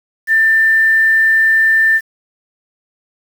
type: tone with quantisation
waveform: sine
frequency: 1785 Hz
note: A6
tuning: 24 cents sharp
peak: -8 dBFS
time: 0.27-2.01 s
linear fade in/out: 50 ms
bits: 6
effects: none